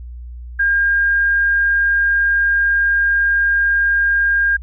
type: tone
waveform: sine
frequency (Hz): 1611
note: G6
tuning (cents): +47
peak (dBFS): -12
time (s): 0.59-4.57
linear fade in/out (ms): 10
effects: added 60 Hz sine -29 dBFS peak until 4.62 s